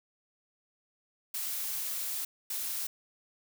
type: noise bursts at uneven times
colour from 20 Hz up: blue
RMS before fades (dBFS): -35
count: 2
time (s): 1.34-2.25 / 2.5-2.87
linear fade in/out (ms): 5
effects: none

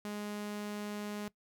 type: tone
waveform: sawtooth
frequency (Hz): 207.7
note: G#3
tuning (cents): 0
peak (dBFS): -34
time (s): 0.05-1.28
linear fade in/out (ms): 0
effects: noise-tail reverb RT60 0.1 s tail -20 dB re dry

